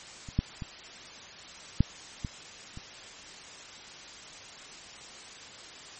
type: clicks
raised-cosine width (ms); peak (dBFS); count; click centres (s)
5; -29 / -12 / -23 / -8 / -20 / -29; 6; 0.288 / 0.39 / 0.622 / 1.806 / 2.248 / 2.774
effects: white hiss -46 dBFS RMS until 5.99 s + MP3 32 kbps